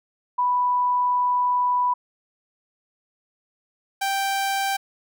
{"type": "tone pair in turn", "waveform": ["sine", "sawtooth"], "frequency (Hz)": [987.8, 784], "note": ["B5", "G5"], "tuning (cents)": [0, 0], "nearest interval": "major third", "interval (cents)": 400, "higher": "first", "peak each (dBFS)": -18, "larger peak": "neither", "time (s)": [[0.38, 1.94], [4.01, 4.77]], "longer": "first", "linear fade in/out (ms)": 10, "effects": []}